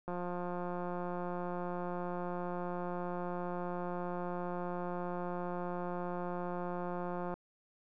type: click train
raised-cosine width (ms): 1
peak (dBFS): -26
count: 1286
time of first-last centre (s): 0.08-7.34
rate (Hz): 177
effects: none